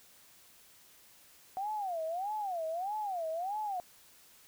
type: tone with vibrato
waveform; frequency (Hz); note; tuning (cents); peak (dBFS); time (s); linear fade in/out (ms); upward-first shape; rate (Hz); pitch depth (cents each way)
sine; 740; F#5; 0; -33; 1.57-3.8; 0; sine; 1.6; 260
effects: white hiss -60 dBFS RMS until 4.47 s